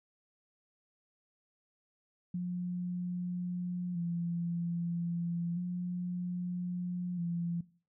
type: tone with vibrato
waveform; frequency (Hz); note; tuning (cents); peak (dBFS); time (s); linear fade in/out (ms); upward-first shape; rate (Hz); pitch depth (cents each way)
sine; 174.61; F3; 0; -32; 2.34-7.61; 5; square; 0.31; 35
effects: noise-tail reverb RT60 0.4 s tail -19 dB re dry